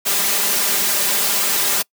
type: noise with comb filter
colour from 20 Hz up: white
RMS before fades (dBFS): -18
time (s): 0.05-1.83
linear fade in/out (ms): 20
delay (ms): 5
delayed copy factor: +0.7
effects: noise-tail reverb RT60 0.1 s tail -25 dB re dry + high-pass 200 Hz 12 dB/octave